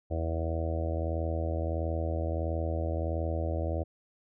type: harmonic tone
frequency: 81.5 Hz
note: E2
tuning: 19 cents flat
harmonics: 1 / 2 / 3 / 4 / 5 / 6 / 7 / 8 / 9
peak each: -30 / -43 / -45 / -38 / -46 / -40 / -38 / -40 / -44 dBFS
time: 0.1-3.84 s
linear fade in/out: 20 ms
effects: none

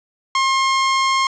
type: tone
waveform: sawtooth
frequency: 1069 Hz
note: C6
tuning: 37 cents sharp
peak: -11 dBFS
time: 0.35-1.27 s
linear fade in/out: 2 ms
effects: resampled to 16000 Hz + 8-bit

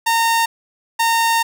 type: tone pair in turn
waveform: sawtooth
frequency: 917 / 917 Hz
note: A#5 / A#5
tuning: -29 / -29 cents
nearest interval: unison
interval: 0 cents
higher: neither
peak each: -10 dBFS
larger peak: neither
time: 0.06-0.46 / 0.99-1.43 s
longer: second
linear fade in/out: 10 ms
effects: none

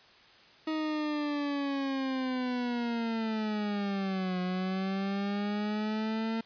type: linear two-way sweep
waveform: 40% pulse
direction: down then up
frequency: 315.5 to 181 to 226.7 Hz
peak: -29 dBFS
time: 0.67-6.41 s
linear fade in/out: 5 ms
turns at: 4.4 s
effects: white hiss -57 dBFS RMS until 6.45 s + resampled to 11025 Hz

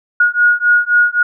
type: beating tone pair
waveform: sine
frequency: 1442 / 1445.8 Hz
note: F#6 / F#6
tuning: -45 / -40 cents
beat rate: 3.8 Hz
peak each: -12 dBFS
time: 0.2-1.23 s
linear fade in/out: 5 ms
effects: none

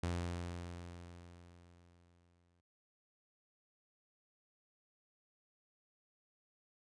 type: tone with exponential decay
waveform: sawtooth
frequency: 87 Hz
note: F2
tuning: 6 cents flat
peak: -31 dBFS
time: 0.03-2.61 s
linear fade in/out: 5 ms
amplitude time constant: 560 ms
effects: resampled to 22050 Hz

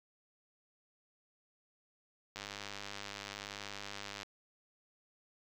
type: click train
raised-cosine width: 0.2 ms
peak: -25 dBFS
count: 190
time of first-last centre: 2.36-4.231 s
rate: 101 Hz
effects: 9-bit

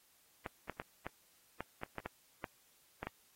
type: clicks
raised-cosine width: 0.5 ms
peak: -25 dBFS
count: 11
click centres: 0.462 / 0.697 / 0.799 / 1.066 / 1.606 / 1.834 / 1.983 / 2.06 / 2.442 / 3.03 / 3.07 s
effects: white hiss -69 dBFS RMS until 3.35 s + AAC 48 kbps

